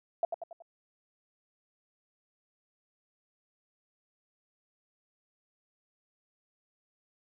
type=tone with echo; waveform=sine; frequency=675 Hz; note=E5; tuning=41 cents sharp; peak=-24 dBFS; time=0.23-0.25 s; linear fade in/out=2 ms; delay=93 ms; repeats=4; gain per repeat=-6 dB; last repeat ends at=0.622 s; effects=none